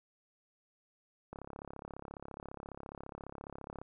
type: click train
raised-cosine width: 1 ms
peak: -30 dBFS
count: 87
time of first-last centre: 1.33-3.816 s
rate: 34.6 Hz
effects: none